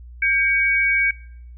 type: tone pair together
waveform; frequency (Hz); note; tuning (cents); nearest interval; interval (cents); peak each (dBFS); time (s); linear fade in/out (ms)
sine; 1593 / 2253; G6 / C#7; +27 / +28; tritone; 601; -22 / -17; 0.22-1.11; 5
effects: noise-tail reverb RT60 0.6 s tail -21 dB re dry + added 60 Hz sine -37 dBFS peak until 1.57 s